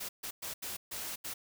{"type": "noise bursts at uneven times", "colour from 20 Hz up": "white", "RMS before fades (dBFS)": -40, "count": 6, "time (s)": [[0, 0.09], [0.23, 0.31], [0.42, 0.54], [0.62, 0.77], [0.91, 1.16], [1.24, 1.34]], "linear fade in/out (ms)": 10, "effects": []}